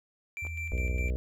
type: tone with tremolo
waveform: triangle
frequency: 2349 Hz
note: D7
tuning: in tune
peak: -33 dBFS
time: 0.37-1.1 s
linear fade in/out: 0 ms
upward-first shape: square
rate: 4.9 Hz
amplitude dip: 50%
type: tone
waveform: sine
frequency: 81.5 Hz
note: E2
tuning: 19 cents flat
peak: -35 dBFS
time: 0.42-1.12 s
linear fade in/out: 5 ms
type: clicks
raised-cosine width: 1 ms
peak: -33 dBFS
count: 2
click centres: 0.451 / 0.467 s
type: harmonic tone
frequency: 62.1 Hz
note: B1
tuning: 10 cents sharp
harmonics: 1 / 2 / 3 / 4 / 5 / 6 / 7 / 8 / 9 / 10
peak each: -28 / -42 / -44 / -46 / -49 / -48 / -45 / -46 / -53 / -50 dBFS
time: 0.72-1.16 s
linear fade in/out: 0 ms
effects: none